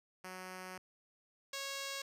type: tone pair in turn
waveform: 5% pulse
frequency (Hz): 185 / 549.9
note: F#3 / C#5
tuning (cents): 0 / -14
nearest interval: octave + perfect fifth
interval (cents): 1886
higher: second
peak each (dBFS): -34 / -28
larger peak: second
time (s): 0.24-0.78 / 1.53-2.02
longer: first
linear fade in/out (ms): 5
effects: resampled to 32000 Hz